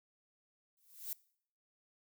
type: noise with exponential growth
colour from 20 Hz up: violet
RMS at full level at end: -38 dBFS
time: 0.77-1.13 s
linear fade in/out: 2 ms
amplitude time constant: 78 ms
effects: noise-tail reverb RT60 0.6 s tail -22 dB re dry